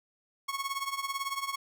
sawtooth tone with tremolo, 1100 Hz, C#6, 14 cents flat, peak -25 dBFS, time 0.48-1.56 s, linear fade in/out 10 ms, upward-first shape triangle, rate 18 Hz, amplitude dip 85%, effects none

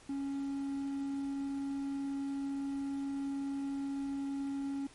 triangle tone with quantisation, 276.8 Hz, C#4, 2 cents flat, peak -32 dBFS, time 0.09-4.87 s, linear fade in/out 5 ms, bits 10, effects pink hiss -58 dBFS RMS until 4.94 s + MP3 48 kbps

